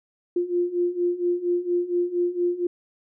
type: beating tone pair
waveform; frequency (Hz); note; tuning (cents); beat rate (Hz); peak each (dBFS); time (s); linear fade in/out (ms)
sine; 349.2 / 353.5; F4 / F4; 0 / +21; 4.3; -26 / -23; 0.36-2.67; 5
effects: none